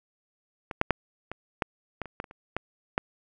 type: clicks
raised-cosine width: 0.5 ms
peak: -19 / -6 / -6 / -20 / -10 / -17 / -26 / -16 / -29 / -30 / -13 / -9 dBFS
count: 12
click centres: 0.712 / 0.814 / 0.907 / 1.316 / 1.622 / 2.017 / 2.057 / 2.201 / 2.242 / 2.311 / 2.566 / 2.979 s
effects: none